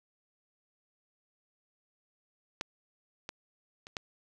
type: clicks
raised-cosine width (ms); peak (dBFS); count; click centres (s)
0.2; -16 / -21 / -29 / -17; 4; 2.611 / 3.291 / 3.869 / 3.968
effects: none